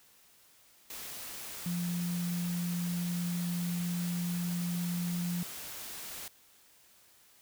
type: tone in noise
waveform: sine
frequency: 174.61 Hz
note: F3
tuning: in tune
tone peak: -31 dBFS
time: 1.66-5.43 s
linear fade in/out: 2 ms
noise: white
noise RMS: -43 dBFS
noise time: 0.9-6.28 s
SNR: +9 dB
effects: white hiss -62 dBFS RMS until 7.41 s